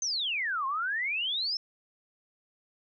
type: exponential two-way sweep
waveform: sine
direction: down then up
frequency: 6360 to 1040 to 5380 Hz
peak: -28 dBFS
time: 0.02-1.57 s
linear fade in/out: 2 ms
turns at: 0.66 s
effects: none